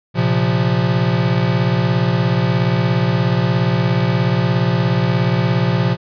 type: chord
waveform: square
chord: Bb suspended second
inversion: none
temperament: equal with one note detuned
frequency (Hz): 116.54 / 133.48 / 174.61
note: Bb2 / C3 / F3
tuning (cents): 0 / +35 / 0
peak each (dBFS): -19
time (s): 0.14-5.97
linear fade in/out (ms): 50
effects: resampled to 11025 Hz